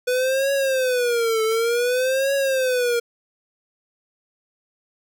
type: tone with vibrato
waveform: square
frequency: 493.9 Hz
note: B4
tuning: in tune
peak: -19 dBFS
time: 0.07-3 s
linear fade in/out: 10 ms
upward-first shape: triangle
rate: 0.55 Hz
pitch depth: 210 cents each way
effects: none